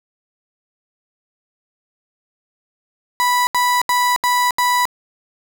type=tone bursts; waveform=35% pulse; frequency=985 Hz; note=B5; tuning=5 cents flat; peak=-12 dBFS; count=5; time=3.2-4.854 s; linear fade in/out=0 ms; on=270 ms; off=76 ms; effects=none